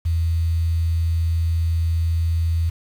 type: tone with quantisation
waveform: sine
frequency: 82.8 Hz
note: E2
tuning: 8 cents sharp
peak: -17 dBFS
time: 0.05-2.7 s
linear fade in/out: 10 ms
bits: 7
effects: none